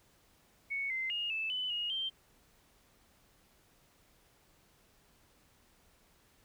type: tone with pitch steps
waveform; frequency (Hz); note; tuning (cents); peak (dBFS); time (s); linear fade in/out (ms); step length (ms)
sine; 2217 / 2073 / 2851 / 2629 / 3008 / 2873 / 3144; C#7 / C7 / F7 / E7 / F#7 / F7 / G7; 0 / -17 / +35 / -5 / +28 / +48 / +4; -33; 0.7-2.1; 20; 200
effects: pink hiss -67 dBFS RMS until 6.44 s